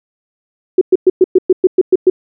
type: tone bursts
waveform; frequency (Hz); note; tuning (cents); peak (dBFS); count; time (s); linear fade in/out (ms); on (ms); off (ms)
sine; 370; F#4; 0; -3; 10; 0.78-2.1; 5; 33; 110
effects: none